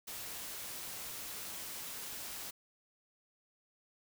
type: noise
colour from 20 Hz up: white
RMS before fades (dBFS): -44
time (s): 0.07-2.51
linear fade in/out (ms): 10
effects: none